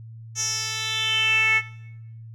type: tone with band-pass filter sweep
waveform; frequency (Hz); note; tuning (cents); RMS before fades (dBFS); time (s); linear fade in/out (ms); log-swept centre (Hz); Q
10% pulse; 440; A4; 0; -23; 0.35-1.62; 50; 6100 to 2100; 5.8
effects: noise-tail reverb RT60 0.8 s tail -17 dB re dry + added 113 Hz sine -38 dBFS peak until 2.34 s